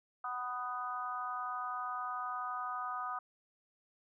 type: harmonic tone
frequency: 248.4 Hz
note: B3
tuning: 10 cents sharp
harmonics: 3 / 4 / 5 / 6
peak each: -43 / -44 / -38 / -48 dBFS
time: 0.24-3.19 s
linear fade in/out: 5 ms
effects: none

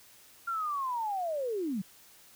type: linear sweep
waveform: sine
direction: down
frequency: 1396.9 to 174.61 Hz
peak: -30 dBFS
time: 0.47-1.82 s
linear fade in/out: 10 ms
effects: white hiss -57 dBFS RMS until 2.35 s

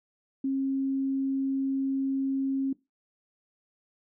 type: tone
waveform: sine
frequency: 270 Hz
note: C#4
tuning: 45 cents flat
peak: -25 dBFS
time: 0.44-2.73 s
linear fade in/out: 5 ms
effects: noise-tail reverb RT60 0.2 s tail -19 dB re dry

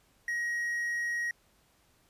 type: tone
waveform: triangle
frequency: 1892 Hz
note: A#6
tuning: 25 cents sharp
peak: -28 dBFS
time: 0.28-1.31 s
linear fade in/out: 2 ms
effects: pink hiss -67 dBFS RMS until 2.09 s + resampled to 32000 Hz

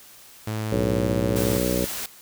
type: tone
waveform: sawtooth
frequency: 108.7 Hz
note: A2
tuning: 21 cents flat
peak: -22 dBFS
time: 0.47-1.58 s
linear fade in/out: 5 ms
type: harmonic tone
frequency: 61.9 Hz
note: B1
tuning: 5 cents sharp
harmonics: 1 / 2 / 3 / 4 / 5 / 6 / 7 / 8 / 9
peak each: -32 / -33 / -28 / -31 / -29 / -32 / -30 / -32 / -28 dBFS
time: 0.71-1.86 s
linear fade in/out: 20 ms
type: noise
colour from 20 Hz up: white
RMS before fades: -31 dBFS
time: 1.36-2.06 s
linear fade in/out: 2 ms
effects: white hiss -48 dBFS RMS until 2.21 s

